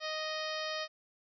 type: harmonic tone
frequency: 622.3 Hz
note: D#5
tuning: in tune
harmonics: 1 / 2 / 3 / 4 / 5 / 6 / 7 / 8 / 9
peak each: -39 / -42 / -42 / -46 / -45 / -46 / -46 / -45 / -50 dBFS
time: 0-0.88 s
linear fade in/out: 50 ms
effects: none